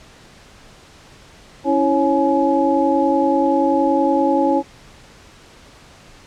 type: tone cluster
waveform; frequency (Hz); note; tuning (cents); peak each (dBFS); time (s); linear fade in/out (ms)
sine; 277.4 / 327.9 / 549 / 844; C#4 / E4 / C#5 / G#5; +1 / -9 / -17 / +28; -19; 1.64-4.63; 50
effects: pink hiss -45 dBFS RMS until 6.26 s + low-pass 7000 Hz 12 dB/octave